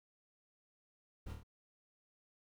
brown noise with echo, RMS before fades -44 dBFS, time 1.26-1.33 s, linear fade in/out 10 ms, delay 26 ms, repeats 4, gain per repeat -3 dB, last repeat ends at 1.434 s, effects none

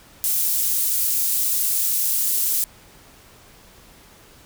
pink high-pass noise, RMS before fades -21 dBFS, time 0.24-2.64 s, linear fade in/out 0 ms, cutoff 11000 Hz, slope 12 dB/octave, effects pink hiss -49 dBFS RMS until 4.45 s

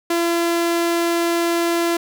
sawtooth tone, 339.7 Hz, F4, 48 cents flat, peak -13 dBFS, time 0.1-1.97 s, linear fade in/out 5 ms, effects none

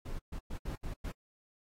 brown noise bursts at uneven times, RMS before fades -38 dBFS, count 6, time 0.05-0.19 / 0.32-0.39 / 0.5-0.58 / 0.65-0.76 / 0.83-0.94 / 1.04-1.12 s, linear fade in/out 10 ms, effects AAC 48 kbps

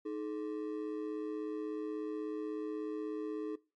triangle ring-modulated tone, 369.5 Hz, F#4, 2 cents flat, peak -31 dBFS, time 0.05-3.56 s, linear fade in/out 10 ms, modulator 58.2 Hz, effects noise-tail reverb RT60 0.3 s tail -21 dB re dry + MP3 48 kbps

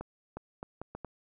accelerating click train, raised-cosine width 1 ms, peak -25 dBFS, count 6, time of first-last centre 0.01-1.047 s, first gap 360 ms, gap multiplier 0.72, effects none

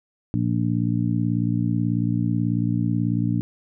harmonic tone, 58.27 Hz, A#1, in tune, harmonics 2 / 3 / 4 / 5, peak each -23 / -25 / -26 / -27 dBFS, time 0.34-3.41 s, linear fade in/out 0 ms, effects none

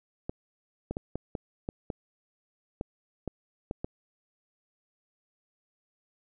clicks, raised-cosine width 2 ms, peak -19 dBFS, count 11, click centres 0.295 / 0.91 / 0.969 / 1.156 / 1.352 / 1.689 / 1.902 / 2.811 / 3.277 / 3.711 / 3.845 s, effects none

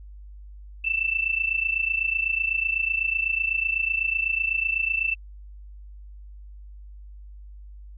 sine tone pair together, 2644 / 2672 Hz, E7 / E7, +5 / +23 cents, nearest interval unison, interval 18 cents, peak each -25 / -25 dBFS, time 0.84-5.15 s, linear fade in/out 10 ms, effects added 50 Hz sine -40 dBFS peak until 7.97 s

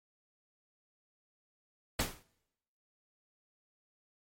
pink noise with exponential decay, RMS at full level -27 dBFS, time 1.99-2.23 s, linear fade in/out 5 ms, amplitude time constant 51 ms, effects noise-tail reverb RT60 0.9 s tail -25 dB re dry + MP3 64 kbps

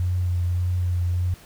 sine tone with vibrato, 89.1 Hz, F2, 35 cents sharp, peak -20 dBFS, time 0-1.34 s, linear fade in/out 0 ms, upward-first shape triangle, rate 1.7 Hz, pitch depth 24 cents each way, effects pink hiss -49 dBFS RMS until 1.45 s

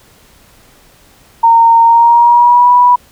sine tone with pitch glide, 920 to 980.4 Hz, A#5 to B5, -23 to -13 cents, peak -3 dBFS, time 1.43-2.96 s, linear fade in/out 10 ms, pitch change +110 cents, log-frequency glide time 1.82-2.71 s, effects pink hiss -45 dBFS RMS until 3.11 s

